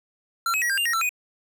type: tone with pitch steps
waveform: square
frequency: 1362 / 2555 / 1915 / 1595 / 2797 / 1873 / 1337 / 2475 Hz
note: F6 / D#7 / A#6 / G6 / F7 / A#6 / E6 / D#7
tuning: -44 / +45 / +46 / +30 / +2 / +8 / +24 / -10 cents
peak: -22 dBFS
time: 0.46-1.092 s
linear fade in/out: 2 ms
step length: 79 ms
effects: none